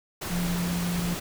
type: tone in noise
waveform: sine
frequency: 174.61 Hz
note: F3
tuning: in tune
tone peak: -26 dBFS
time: 0.3-1.15 s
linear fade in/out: 10 ms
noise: pink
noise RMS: -33 dBFS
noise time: 0.21-1.2 s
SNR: +4 dB
effects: none